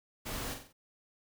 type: noise with echo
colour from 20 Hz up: pink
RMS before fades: -39 dBFS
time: 0.25-0.55 s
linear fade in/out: 20 ms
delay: 45 ms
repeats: 4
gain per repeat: -6 dB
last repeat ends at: 0.73 s
effects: none